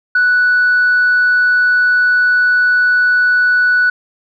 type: tone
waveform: sine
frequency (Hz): 1480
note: F#6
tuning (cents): 0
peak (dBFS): -7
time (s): 0.15-3.9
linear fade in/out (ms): 5
effects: tanh soft clip ceiling -6 dBFS

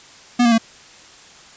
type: tone with pitch steps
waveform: square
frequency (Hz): 243.2 / 234.6 / 226.4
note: B3 / A#3 / A3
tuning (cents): -26 / +11 / +50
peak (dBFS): -12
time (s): 0.39-0.582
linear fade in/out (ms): 10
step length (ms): 64
effects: white hiss -44 dBFS RMS until 1.56 s + resampled to 16000 Hz

